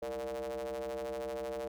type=ring-modulated tone; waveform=square; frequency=64.7 Hz; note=C2; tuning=19 cents flat; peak=-34 dBFS; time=0.02-1.68 s; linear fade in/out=5 ms; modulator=524 Hz; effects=none